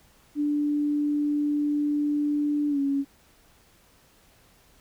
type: tone with pitch glide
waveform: sine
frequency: 293.7 to 278.2 Hz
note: D4 to C#4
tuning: 0 to +6 cents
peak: -22 dBFS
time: 0.35-3.05 s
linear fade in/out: 50 ms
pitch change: -94 cents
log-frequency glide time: 2.69-2.79 s
effects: pink hiss -59 dBFS RMS until 4.8 s